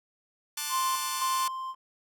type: chord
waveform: 5% pulse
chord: D dominant seventh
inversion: second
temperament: just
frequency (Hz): 881 / 1057.2 / 1174.7 / 1468.3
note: A5 / C6 / D6 / F#6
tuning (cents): +2 / +18 / 0 / -14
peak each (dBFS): -26 / -29 / -26 / -27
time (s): 0.57-1.48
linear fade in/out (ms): 5
type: tone with tremolo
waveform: triangle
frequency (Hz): 1046.5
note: C6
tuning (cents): 0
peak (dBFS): -24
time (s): 0.69-1.75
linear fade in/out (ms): 50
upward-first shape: square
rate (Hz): 1.9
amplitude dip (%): 55
effects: none